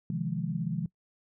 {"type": "chord", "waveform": "sine", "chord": "F minor seventh", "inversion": "second", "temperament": "just", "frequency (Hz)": [130.96, 157.15, 174.61, 209.5], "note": ["C3", "Eb3", "F3", "Ab3"], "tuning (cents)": [2, 18, 0, 15], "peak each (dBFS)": [-37, -33, -33, -37], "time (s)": [0.1, 0.86], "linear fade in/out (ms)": 2, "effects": ["noise-tail reverb RT60 0.1 s tail -21 dB re dry"]}